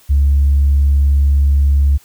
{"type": "tone", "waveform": "sine", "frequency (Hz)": 70.3, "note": "C#2", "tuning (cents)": 25, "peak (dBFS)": -7, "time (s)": [0.09, 1.98], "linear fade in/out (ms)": 20, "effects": ["tanh soft clip ceiling -5 dBFS", "white hiss -48 dBFS RMS until 2.04 s"]}